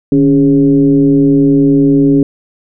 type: tone with frequency modulation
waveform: sine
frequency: 280.1 Hz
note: C#4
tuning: 18 cents sharp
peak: -5 dBFS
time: 0.12-2.23 s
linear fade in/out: 2 ms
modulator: 130 Hz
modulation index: 0.77
effects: none